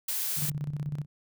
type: noise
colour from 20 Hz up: blue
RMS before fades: -31 dBFS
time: 0.08-0.5 s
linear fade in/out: 5 ms
type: tone with tremolo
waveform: sine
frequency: 146.83 Hz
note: D3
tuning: in tune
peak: -28 dBFS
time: 0.36-1.06 s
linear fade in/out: 50 ms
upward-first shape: square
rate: 16 Hz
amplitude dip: 65%
effects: none